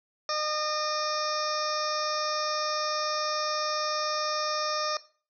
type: harmonic tone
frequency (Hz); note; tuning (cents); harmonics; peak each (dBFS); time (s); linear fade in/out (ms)
609; D#5; -37; 1 / 2 / 3 / 4 / 6 / 7 / 8 / 9 / 10; -33 / -31 / -39 / -42 / -42 / -42 / -39 / -34 / -43; 0.29-4.97; 2
effects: noise-tail reverb RT60 0.4 s tail -17 dB re dry